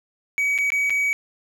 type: tone with dropouts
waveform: triangle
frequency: 2268 Hz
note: C#7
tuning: 39 cents sharp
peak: -17 dBFS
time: 0.38-1.13 s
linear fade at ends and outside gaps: 0 ms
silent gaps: 0.579-0.586 / 0.703-0.72 / 0.897-0.904 s
effects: none